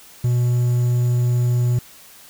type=tone with quantisation; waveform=triangle; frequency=122.1 Hz; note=B2; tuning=19 cents flat; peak=-13 dBFS; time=0.24-1.79 s; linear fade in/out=5 ms; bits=7; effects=white hiss -45 dBFS RMS until 2.29 s